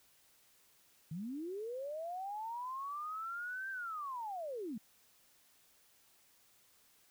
sine linear two-way sweep, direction up then down, 148.1 to 1585 to 196.7 Hz, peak -39 dBFS, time 1.11-4.78 s, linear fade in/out 5 ms, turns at 3.7 s, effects white hiss -68 dBFS RMS until 7.1 s

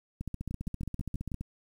two click trains, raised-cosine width 5 ms, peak -23 / -24 dBFS, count 19 / 6, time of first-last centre 0.21-1.41 / 0.51-1.318 s, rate 15 / 6.19 Hz, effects 9-bit

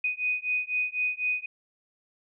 sine beating tone pair, 2489 / 2493 Hz, D#7 / D#7, 0 / +3 cents, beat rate 4 Hz, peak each -29 dBFS, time 0.04-1.46 s, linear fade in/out 5 ms, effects none

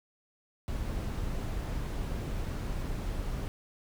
brown noise, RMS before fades -34 dBFS, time 0.68-3.48 s, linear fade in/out 0 ms, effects none

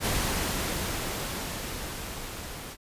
pink noise with level ramp, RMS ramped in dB -27 to -40 dBFS, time 0-2.77 s, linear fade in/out 50 ms, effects resampled to 32000 Hz

